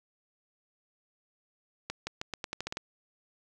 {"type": "accelerating click train", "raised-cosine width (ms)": 0.2, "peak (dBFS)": -17, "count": 10, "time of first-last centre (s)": [1.9, 2.771], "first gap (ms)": 170, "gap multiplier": 0.85, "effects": []}